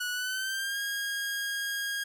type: tone with pitch glide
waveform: sawtooth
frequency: 1470 to 1631.1 Hz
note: F#6 to G#6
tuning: -12 to -32 cents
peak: -27 dBFS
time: 0-2.04 s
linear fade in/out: 10 ms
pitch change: +180 cents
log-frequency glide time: 0.12-0.8 s
effects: none